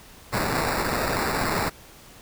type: noise with sample-and-hold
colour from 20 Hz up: white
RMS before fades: -25 dBFS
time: 0.32-1.7 s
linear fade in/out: 20 ms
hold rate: 3150 Hz
effects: pink hiss -48 dBFS RMS until 2.21 s